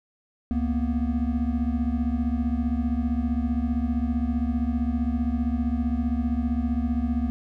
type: tone cluster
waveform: triangle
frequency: 69.6 / 231.7 / 247 Hz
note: C#2 / A#3 / B3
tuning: +8 / -10 / 0 cents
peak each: -25 dBFS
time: 0.51-7.3 s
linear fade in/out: 0 ms
effects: none